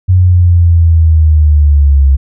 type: linear sweep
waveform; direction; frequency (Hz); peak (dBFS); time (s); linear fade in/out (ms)
sine; down; 92.5 to 67.1; -3; 0.08-2.17; 20
effects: none